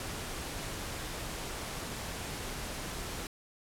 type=noise; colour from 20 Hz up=pink; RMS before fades=-39 dBFS; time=0-3.27 s; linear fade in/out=2 ms; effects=low-pass 12000 Hz 12 dB/octave